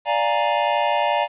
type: chord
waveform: square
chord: Bb dominant seventh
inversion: first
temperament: equal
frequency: 587.3 / 698.5 / 830.6 / 932.3 Hz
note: D5 / F5 / Ab5 / Bb5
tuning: 0 / 0 / 0 / 0 cents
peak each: -24 / -25 / -25 / -23 dBFS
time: 0.05-1.28 s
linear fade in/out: 50 ms
effects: resampled to 8000 Hz + 9-bit